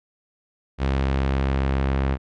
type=tone with low-pass filter sweep; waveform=sawtooth; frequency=67.3 Hz; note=C2; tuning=49 cents sharp; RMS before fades=-22 dBFS; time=0.78-2.18 s; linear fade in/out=50 ms; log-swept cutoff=3600 to 2300 Hz; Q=0.82; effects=none